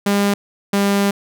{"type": "tone pair in turn", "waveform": "sawtooth", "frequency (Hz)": [201.6, 200.1], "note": ["G3", "G3"], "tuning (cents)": [49, 36], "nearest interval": "unison", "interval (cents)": 13, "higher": "first", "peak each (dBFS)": -10, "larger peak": "neither", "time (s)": [[0.06, 0.34], [0.73, 1.11]], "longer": "second", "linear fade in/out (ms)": 5, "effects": []}